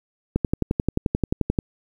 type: click train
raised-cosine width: 3 ms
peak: -7 dBFS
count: 15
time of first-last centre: 0.36-1.588 s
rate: 11.4 Hz
effects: 8-bit